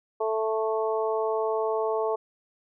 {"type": "harmonic tone", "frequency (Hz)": 220, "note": "A3", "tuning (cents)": 0, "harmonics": [2, 3, 4, 5], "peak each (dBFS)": [-26, -30, -32, -34], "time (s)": [0.2, 2.16], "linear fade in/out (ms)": 10, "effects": []}